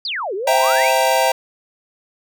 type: exponential two-way sweep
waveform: sine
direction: down then up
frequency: 4978 to 360.2 to 2760 Hz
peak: -21 dBFS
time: 0.05-0.91 s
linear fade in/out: 2 ms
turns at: 0.34 s
type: chord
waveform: square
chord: C dominant seventh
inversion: none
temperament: equal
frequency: 523.3 / 659.3 / 784 / 932.3 Hz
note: C5 / E5 / G5 / Bb5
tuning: 0 / 0 / 0 / 0 cents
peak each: -20 dBFS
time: 0.47-1.32 s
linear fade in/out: 5 ms
effects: none